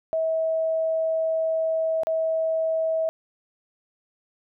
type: tone with dropouts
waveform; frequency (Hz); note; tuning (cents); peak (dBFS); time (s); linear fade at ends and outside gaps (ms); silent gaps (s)
sine; 645; E5; -38; -21; 0.13-3.09; 0; 2.034-2.07
effects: none